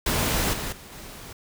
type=noise with level steps; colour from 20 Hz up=pink; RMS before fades=-24 / -31 / -44 / -41 dBFS; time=0.06-1.33 s; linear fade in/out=5 ms; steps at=0.53 / 0.72 / 0.92 s; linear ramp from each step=5 ms; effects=none